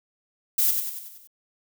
violet noise with echo, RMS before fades -21 dBFS, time 0.58-0.71 s, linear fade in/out 5 ms, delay 94 ms, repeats 6, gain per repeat -5 dB, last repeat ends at 1.274 s, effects none

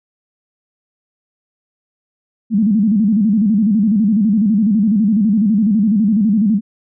sine tone with vibrato, 210.6 Hz, G#3, 24 cents sharp, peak -10 dBFS, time 2.5-6.61 s, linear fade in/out 50 ms, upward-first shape square, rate 12 Hz, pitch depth 120 cents each way, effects none

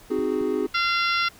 triangle chord, Ab dominant seventh, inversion first, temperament equal, 261.6 / 311.1 / 370 / 415.3 Hz, C4 / Eb4 / Gb4 / Ab4, 0 / 0 / 0 / 0 cents, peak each -27 / -27 / -25 / -24 dBFS, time 0.1-0.67 s, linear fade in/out 10 ms
clicks, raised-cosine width 3 ms, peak -27 dBFS, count 2, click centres 0.19 / 0.413 s
harmonic tone, 688 Hz, F5, 26 cents flat, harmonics 2 / 3 / 4 / 5 / 6 / 7 / 8, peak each -23 / -27 / -29 / -31 / -33 / -34 / -35 dBFS, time 0.74-1.29 s, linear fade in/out 10 ms
effects pink hiss -50 dBFS RMS until 1.39 s

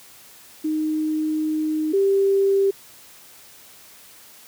sine tone pair in turn, 310 / 392.8 Hz, D#4 / G4, -6 / +4 cents, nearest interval major third, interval 410 cents, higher second, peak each -20 / -15 dBFS, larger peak second, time 0.64-1.93 / 1.93-2.71 s, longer first, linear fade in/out 10 ms, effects white hiss -47 dBFS RMS until 4.47 s + high-pass 60 Hz 12 dB/octave

